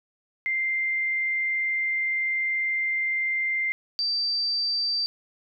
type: tone pair in turn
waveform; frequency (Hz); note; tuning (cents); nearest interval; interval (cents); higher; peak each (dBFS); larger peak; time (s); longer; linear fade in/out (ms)
sine; 2093 / 4663; C7 / D8; 0 / -13; octave + major second; 1387; second; -23; neither; 0.46-3.72 / 3.99-5.06; first; 0
effects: none